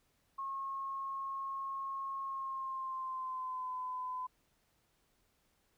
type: tone with pitch glide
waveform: sine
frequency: 1085 to 1012.3 Hz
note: C#6 to B5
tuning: -37 to +42 cents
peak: -37 dBFS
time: 0.38-4.27 s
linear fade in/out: 10 ms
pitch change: -121 cents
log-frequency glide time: 2.24-3.75 s
effects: pink hiss -75 dBFS RMS until 5.77 s